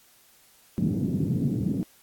pink band-pass noise, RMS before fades -26 dBFS, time 0.78-1.83 s, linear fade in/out 0 ms, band 120 to 280 Hz, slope 24 dB/octave, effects white hiss -58 dBFS RMS until 2.02 s + AAC 64 kbps

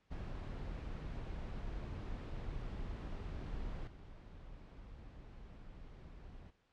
brown noise with level steps, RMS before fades -43 / -53 dBFS, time 0.1-6.51 s, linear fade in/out 20 ms, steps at 3.87 s, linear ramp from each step 5 ms, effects pink hiss -75 dBFS RMS until 6.72 s + low-pass 4000 Hz 12 dB/octave

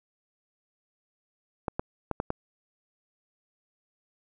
clicks, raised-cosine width 1 ms, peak -14 dBFS, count 5, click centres 1.682 / 1.795 / 2.113 / 2.201 / 2.304 s, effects none

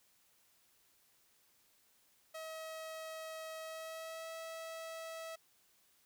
sawtooth tone with pitch glide, 639 to 650.5 Hz, D#5 to E5, +46 to -23 cents, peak -40 dBFS, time 2.34-5.36 s, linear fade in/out 10 ms, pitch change +31 cents, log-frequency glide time 3.6-4.31 s, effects white hiss -71 dBFS RMS until 6.05 s

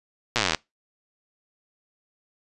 slowing click train, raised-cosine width 0.2 ms, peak -4 dBFS, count 19, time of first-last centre 0.36-0.547 s, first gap 8 ms, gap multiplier 1.03, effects noise-tail reverb RT60 0.2 s tail -24 dB re dry + resampled to 24000 Hz

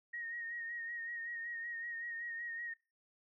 sine tone with vibrato, 1868 Hz, A#6, 3 cents sharp, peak -40 dBFS, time 0.13-2.74 s, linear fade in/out 10 ms, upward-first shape sine, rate 5.3 Hz, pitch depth 35 cents each way, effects noise-tail reverb RT60 0.3 s tail -23 dB re dry

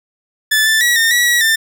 sawtooth tone with pitch steps, 1744 / 1765 / 1925 / 1822 / 1934 / 1923 / 1790 Hz, A6 / A6 / B6 / A#6 / B6 / B6 / A6, -16 / +5 / -45 / -40 / -37 / -47 / +29 cents, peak -7 dBFS, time 0.51-1.56 s, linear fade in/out 10 ms, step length 150 ms, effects none

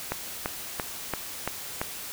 click train, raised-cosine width 0.5 ms, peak -12 dBFS, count 6, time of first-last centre 0.12-1.815 s, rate 2.95 Hz, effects white hiss -38 dBFS RMS until 2.12 s

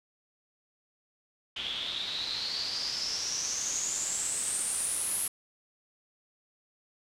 white noise with low-pass filter sweep, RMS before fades -33 dBFS, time 1.56-5.28 s, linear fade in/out 5 ms, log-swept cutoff 3200 to 11000 Hz, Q 9.8, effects none

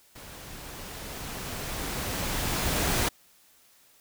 pink noise with level ramp, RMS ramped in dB -45 to -25 dBFS, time 0.15-3.09 s, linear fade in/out 10 ms, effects white hiss -60 dBFS RMS until 4 s

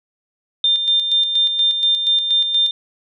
sine tone with tremolo, 3600 Hz, A7, 39 cents sharp, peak -12 dBFS, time 0.64-2.71 s, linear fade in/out 2 ms, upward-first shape square, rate 4.2 Hz, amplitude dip 50%, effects none

